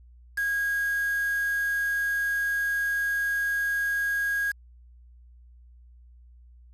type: tone with quantisation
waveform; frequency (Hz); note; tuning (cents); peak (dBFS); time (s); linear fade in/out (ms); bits
sine; 1639; G#6; -23; -24; 0.37-4.52; 10; 6
effects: added 60 Hz sine -49 dBFS peak until 6.73 s + resampled to 32000 Hz